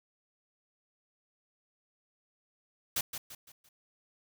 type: noise with echo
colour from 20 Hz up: white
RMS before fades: -31 dBFS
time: 2.96-3.01 s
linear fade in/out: 5 ms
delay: 170 ms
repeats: 4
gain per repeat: -8 dB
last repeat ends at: 3.69 s
effects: none